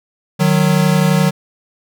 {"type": "tone pair together", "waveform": "square", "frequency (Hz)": [153.35, 185], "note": ["D#3", "F#3"], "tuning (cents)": [-25, 0], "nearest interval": "minor third", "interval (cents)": 325, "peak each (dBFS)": -14, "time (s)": [0.39, 1.31], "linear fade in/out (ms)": 20, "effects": []}